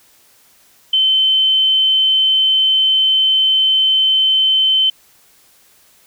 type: tone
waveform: sine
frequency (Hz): 3075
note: G7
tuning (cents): -34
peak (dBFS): -10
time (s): 0.93-4.9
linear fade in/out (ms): 5
effects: white hiss -51 dBFS RMS until 6.06 s